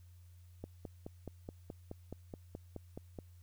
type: click train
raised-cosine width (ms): 2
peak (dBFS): -30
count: 13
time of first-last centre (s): 0.64-3.188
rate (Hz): 4.71
effects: added 88 Hz sine -55 dBFS peak until 3.42 s + white hiss -73 dBFS RMS until 3.42 s

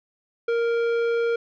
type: tone with tanh clipping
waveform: triangle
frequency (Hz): 466.2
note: A#4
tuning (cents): 0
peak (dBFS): -22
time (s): 0.48-1.36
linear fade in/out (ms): 5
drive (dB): 16
effects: none

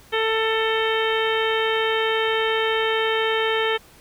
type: harmonic tone with a mistuned harmonic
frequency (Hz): 443.9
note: A4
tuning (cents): +15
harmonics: 1 / 2 / 3 / 4 / 5 / 6 / 7 / 8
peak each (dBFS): -22 / -28 / -29 / -27 / -30 / -34 / -28 / -35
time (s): 0.12-3.78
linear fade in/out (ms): 20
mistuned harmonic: 8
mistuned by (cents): +71
effects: pink hiss -50 dBFS RMS until 4 s

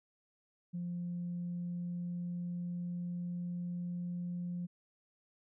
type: tone with pitch glide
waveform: sine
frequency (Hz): 174.9 to 176.01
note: F3 to F3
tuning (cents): +3 to +14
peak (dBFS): -35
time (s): 0.73-4.67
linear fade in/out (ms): 20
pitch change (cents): +11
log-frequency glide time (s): 1.35-4.47
effects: tanh soft clip ceiling -32 dBFS

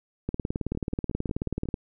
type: two click trains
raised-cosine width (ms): 3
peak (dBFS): -24 / -15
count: 6 / 28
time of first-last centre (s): 0.75-1.656 / 0.29-1.742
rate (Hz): 5.52 / 18.6
effects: none

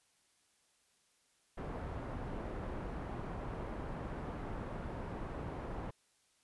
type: low-pass noise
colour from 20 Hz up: pink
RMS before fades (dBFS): -42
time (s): 1.57-5.91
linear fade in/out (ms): 10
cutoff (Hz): 1100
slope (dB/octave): 12
effects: white hiss -73 dBFS RMS until 6.43 s + resampled to 24000 Hz

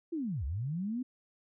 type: linear two-way sweep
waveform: sine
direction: down then up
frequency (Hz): 350 to 61.74 to 261.2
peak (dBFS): -32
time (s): 0.12-1.03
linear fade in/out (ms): 10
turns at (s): 0.45
effects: none

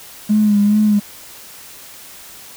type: tone with vibrato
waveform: triangle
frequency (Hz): 208.5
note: G#3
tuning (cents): +7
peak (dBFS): -6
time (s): 0.29-1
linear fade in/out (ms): 20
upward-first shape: sine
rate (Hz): 2.4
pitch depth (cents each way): 41
effects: tanh soft clip ceiling -8 dBFS + white hiss -38 dBFS RMS until 2.56 s

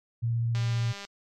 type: tone with vibrato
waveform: sine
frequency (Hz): 116.54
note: A#2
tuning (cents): 0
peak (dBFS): -24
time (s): 0.22-0.93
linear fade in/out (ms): 20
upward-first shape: triangle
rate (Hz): 15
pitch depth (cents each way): 13
type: click train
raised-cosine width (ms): 0.2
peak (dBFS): -23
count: 101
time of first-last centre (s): 0.55-1.05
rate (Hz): 200
effects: MP3 96 kbps

